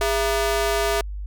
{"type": "ring-modulated tone", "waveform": "sawtooth", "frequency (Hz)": 539, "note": "C#5", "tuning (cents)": -49, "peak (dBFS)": -13, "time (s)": [0.01, 1.01], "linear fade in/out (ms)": 2, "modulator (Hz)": 131, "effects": ["added 50 Hz sine -28 dBFS peak until 1.26 s"]}